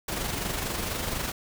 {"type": "noise with amplitude modulation", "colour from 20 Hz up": "pink", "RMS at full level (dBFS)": -29, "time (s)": [0.08, 1.32], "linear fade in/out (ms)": 5, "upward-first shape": "sine", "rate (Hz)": 24.2, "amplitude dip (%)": 45, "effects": []}